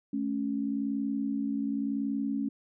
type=tone pair together; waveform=sine; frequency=216.4 / 277.3 Hz; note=A3 / C#4; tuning=-29 / +1 cents; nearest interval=major third; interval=430 cents; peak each=-32 / -30 dBFS; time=0.13-2.49 s; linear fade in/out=5 ms; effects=none